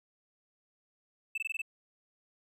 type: tone bursts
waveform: triangle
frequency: 2637 Hz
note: E7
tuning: in tune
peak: -30 dBFS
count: 6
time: 1.35-1.618 s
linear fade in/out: 5 ms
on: 28 ms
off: 20 ms
effects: none